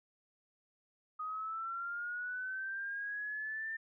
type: linear sweep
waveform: sine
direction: up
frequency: 1243 to 1798 Hz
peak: -37 dBFS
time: 1.19-3.77 s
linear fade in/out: 10 ms
effects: none